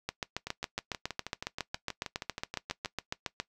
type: two click trains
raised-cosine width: 0.2 ms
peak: -15 / -19 dBFS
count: 25 / 16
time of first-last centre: 0.09-3.4 / 0.47-2.859 s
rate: 7.25 / 6.28 Hz
effects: noise-tail reverb RT60 0.1 s tail -19 dB re dry